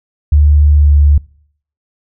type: tone with pitch glide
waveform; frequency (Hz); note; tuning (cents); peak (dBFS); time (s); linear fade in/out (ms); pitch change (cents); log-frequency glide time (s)
sine; 73.8 to 72.74; D2 to D2; +9 to -16; -4; 0.32-1.18; 5; -25; 0.77-0.91
effects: noise-tail reverb RT60 0.6 s tail -24 dB re dry

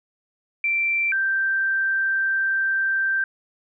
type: tone pair in turn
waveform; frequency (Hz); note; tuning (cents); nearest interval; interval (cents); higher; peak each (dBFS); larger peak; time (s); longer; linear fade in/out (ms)
sine; 2349 / 1567.8; D7 / G6; 0 / 0; perfect fifth; 700; first; -19; neither; 0.64-1.12 / 1.12-3.24; second; 2
effects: none

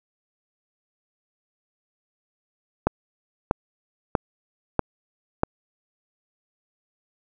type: click train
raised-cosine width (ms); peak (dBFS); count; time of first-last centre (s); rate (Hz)
1; -4; 5; 2.87-5.434; 1.56
effects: none

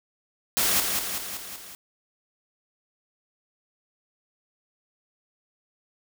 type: noise with echo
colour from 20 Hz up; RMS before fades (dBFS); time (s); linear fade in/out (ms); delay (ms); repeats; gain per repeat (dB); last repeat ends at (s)
white; -23; 0.57-0.8; 0; 190; 5; -4; 1.75
effects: none

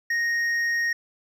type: tone with hard clipping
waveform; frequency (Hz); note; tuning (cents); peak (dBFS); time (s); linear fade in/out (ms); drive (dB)
triangle; 1864.7; A#6; 0; -23; 0.1-0.93; 5; 8
effects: none

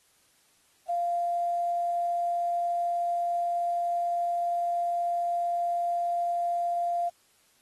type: tone with quantisation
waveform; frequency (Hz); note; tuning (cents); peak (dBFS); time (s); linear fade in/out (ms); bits
sine; 694; F5; -11; -25; 0.88-7.1; 20; 9
effects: white hiss -65 dBFS RMS until 7.61 s + AAC 32 kbps

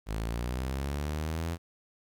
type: linear sweep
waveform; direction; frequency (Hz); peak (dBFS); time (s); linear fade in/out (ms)
sawtooth; up; 51.91 to 85.5; -27; 0.06-1.58; 50
effects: 11-bit

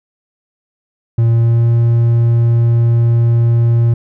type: tone with pitch glide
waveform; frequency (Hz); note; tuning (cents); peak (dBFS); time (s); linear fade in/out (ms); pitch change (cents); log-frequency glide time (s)
triangle; 115.6 to 117.08; A#2 to A#2; -14 to +8; -6; 1.18-3.94; 5; +22; 1.32-1.68
effects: none

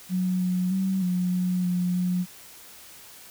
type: tone with pitch steps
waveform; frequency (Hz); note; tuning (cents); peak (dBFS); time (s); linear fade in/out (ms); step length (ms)
sine; 183.5 / 181.9 / 190.4 / 180.4 / 181.4 / 178.8 / 180.2; F#3 / F#3 / F#3 / F#3 / F#3 / F3 / F#3; -14 / -29 / +50 / -44 / -34 / +41 / -45; -22; 0.09-2.26; 50; 310
effects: white hiss -47 dBFS RMS until 3.3 s

